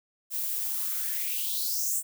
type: noise with high-pass filter sweep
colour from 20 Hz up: violet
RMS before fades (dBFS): -30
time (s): 0.3-2.03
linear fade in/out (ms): 50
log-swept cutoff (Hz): 430 to 8400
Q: 5.1
effects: none